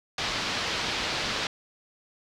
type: low-pass noise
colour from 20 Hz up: white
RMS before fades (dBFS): -30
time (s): 0.18-1.47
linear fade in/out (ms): 2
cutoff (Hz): 4700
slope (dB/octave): 24
effects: none